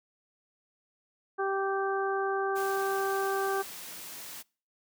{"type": "harmonic tone", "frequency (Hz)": 390, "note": "G4", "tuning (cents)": -9, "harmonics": [1, 2, 3, 4], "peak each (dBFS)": [-30, -33, -35, -36], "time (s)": [1.38, 3.63], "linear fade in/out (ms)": 20}
{"type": "high-pass noise", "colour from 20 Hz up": "white", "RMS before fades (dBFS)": -43, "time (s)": [2.55, 4.43], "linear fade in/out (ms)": 20, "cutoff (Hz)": 120, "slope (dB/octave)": 12}
{"effects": ["noise-tail reverb RT60 0.4 s tail -25 dB re dry"]}